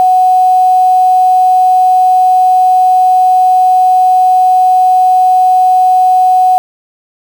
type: tone with quantisation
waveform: sine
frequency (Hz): 740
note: F#5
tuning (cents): 0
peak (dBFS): -4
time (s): 0-6.58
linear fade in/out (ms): 0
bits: 5
effects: none